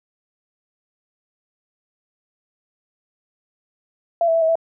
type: tone with pitch steps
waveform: sine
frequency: 679 / 656 / 661 / 643 / 659 Hz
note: F5 / E5 / E5 / E5 / E5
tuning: -49 / -9 / +5 / -43 / -1 cents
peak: -14 dBFS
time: 4.21-4.555 s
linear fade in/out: 2 ms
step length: 69 ms
effects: none